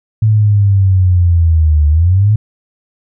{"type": "linear two-way sweep", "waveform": "sine", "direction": "down then up", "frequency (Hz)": [110, 73.42, 110], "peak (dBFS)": -6, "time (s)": [0.22, 2.36], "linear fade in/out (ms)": 5, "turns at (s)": 1.88, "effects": []}